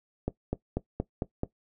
accelerating click train, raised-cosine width 2 ms, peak -15 dBFS, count 6, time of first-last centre 0.28-1.434 s, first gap 250 ms, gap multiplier 0.96, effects noise-tail reverb RT60 0.1 s tail -17 dB re dry

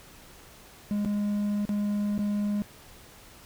triangle tone with dropouts, 206.1 Hz, G#3, 13 cents flat, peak -23 dBFS, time 0.91-2.62 s, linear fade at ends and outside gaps 0 ms, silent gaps 1.049-1.058 / 1.652-1.692 / 2.179-2.191 s, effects pink hiss -51 dBFS RMS until 3.45 s

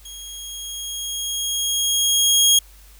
20% pulse tone with level ramp, 3276 Hz, G#7, 24 cents flat, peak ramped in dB -30 to -6 dBFS, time 0.05-2.59 s, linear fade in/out 5 ms, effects added 50 Hz sine -45 dBFS peak until 2.99 s + white hiss -51 dBFS RMS until 2.99 s

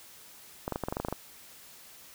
clicks, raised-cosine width 1 ms, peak -17 dBFS, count 11, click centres 0.679 / 0.723 / 0.759 / 0.837 / 0.885 / 0.925 / 0.969 / 1 / 1.049 / 1.085 / 1.126 s, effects white hiss -52 dBFS RMS until 2.14 s

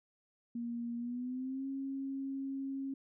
sine tone with pitch glide, 236.1 to 271.2 Hz, A#3 to C#4, +22 to -38 cents, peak -36 dBFS, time 0.55-2.94 s, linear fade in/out 5 ms, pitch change +240 cents, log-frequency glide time 0.97-1.66 s, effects none

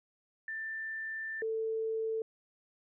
sine tone pair in turn, 1778 / 444.5 Hz, A6 / A4, +18 / +18 cents, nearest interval 2 octaves, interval 2400 cents, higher first, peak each -36 / -31 dBFS, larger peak second, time 0.48-1.42 / 1.42-2.22 s, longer first, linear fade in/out 2 ms, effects none

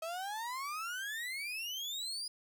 35% pulse exponential sweep, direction up, 636 to 4978 Hz, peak -36 dBFS, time 0.02-2.28 s, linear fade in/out 5 ms, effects none

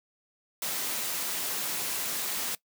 white noise, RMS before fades -32 dBFS, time 0.62-2.55 s, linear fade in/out 2 ms, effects noise-tail reverb RT60 0.1 s tail -20 dB re dry + high-pass 150 Hz 12 dB/octave

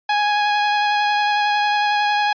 sawtooth tone with vibrato, 830.6 Hz, G#5, in tune, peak -12 dBFS, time 0.09-2.33 s, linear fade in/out 5 ms, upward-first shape sine, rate 11 Hz, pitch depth 12 cents each way, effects resampled to 11025 Hz

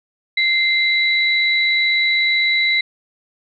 sine tone pair together, 2086 / 3938 Hz, C7 / B7, -6 / -6 cents, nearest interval major seventh, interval 1100 cents, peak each -15 / -19 dBFS, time 0.37-2.81 s, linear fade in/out 5 ms, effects none

